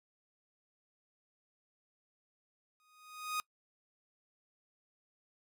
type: tone with exponential growth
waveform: sawtooth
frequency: 1244 Hz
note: D#6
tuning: 1 cent flat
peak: -28 dBFS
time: 2.8-3.4 s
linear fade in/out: 0 ms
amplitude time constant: 130 ms
effects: noise-tail reverb RT60 0.1 s tail -24 dB re dry